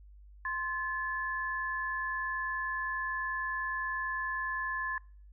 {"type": "tone pair together", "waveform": "sine", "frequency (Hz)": [1046.5, 1725.3], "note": ["C6", "A6"], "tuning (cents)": [0, -34], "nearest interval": "major sixth", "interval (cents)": 866, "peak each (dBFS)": [-36, -33], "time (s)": [0.45, 4.98], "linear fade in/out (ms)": 2, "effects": ["noise-tail reverb RT60 0.5 s tail -26 dB re dry", "added 50 Hz sine -51 dBFS peak until 5.32 s"]}